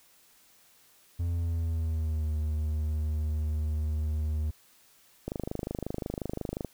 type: tone with pitch glide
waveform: triangle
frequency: 85.5 to 76.61 Hz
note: F2 to D#2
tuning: -36 to -26 cents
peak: -25 dBFS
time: 1.19-4.51 s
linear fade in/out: 10 ms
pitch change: -190 cents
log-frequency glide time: 1.31-2.31 s
type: click train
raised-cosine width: 2 ms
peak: -19 dBFS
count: 36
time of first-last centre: 5.28-6.647 s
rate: 25.6 Hz
effects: white hiss -61 dBFS RMS until 6.73 s